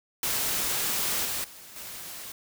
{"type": "noise with level steps", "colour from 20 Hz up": "white", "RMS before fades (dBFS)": [-28, -31, -47, -40], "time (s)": [0.23, 2.32], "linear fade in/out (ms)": 2, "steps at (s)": [1.25, 1.44, 1.76], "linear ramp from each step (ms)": 2, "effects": []}